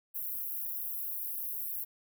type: high-pass noise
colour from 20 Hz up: pink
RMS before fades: -37 dBFS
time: 0.14-1.85 s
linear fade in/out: 20 ms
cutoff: 12000 Hz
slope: 48 dB/octave
effects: none